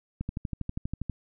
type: click train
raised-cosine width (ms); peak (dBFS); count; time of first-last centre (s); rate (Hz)
5; -19; 12; 0.21-1.097; 12.4
effects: none